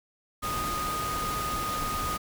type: tone in noise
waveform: sine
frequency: 1238 Hz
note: D#6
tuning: 9 cents flat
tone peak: -30 dBFS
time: 0.42-2.18 s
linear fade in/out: 20 ms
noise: pink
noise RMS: -34 dBFS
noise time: 0.42-2.18 s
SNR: +1 dB
effects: none